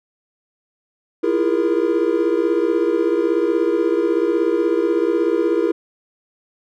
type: tone cluster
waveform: triangle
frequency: 328.4 / 344.7 / 409.3 / 470.5 Hz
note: E4 / F4 / G#4 / A#4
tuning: -6 / -23 / -25 / +16 cents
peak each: -19 dBFS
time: 1.23-5.72 s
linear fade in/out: 10 ms
effects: none